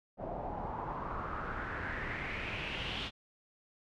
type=noise with low-pass filter sweep; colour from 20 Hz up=pink; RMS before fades=-39 dBFS; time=0.17-3.11 s; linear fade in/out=50 ms; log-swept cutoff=670 to 3400 Hz; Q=4.1; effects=none